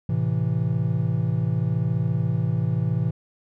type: chord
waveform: triangle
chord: A minor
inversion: none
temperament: equal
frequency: 110 / 130.81 / 164.81 Hz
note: A2 / C3 / E3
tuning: 0 / 0 / 0 cents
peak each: -23 dBFS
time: 0.09-3.11 s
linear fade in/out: 5 ms
effects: none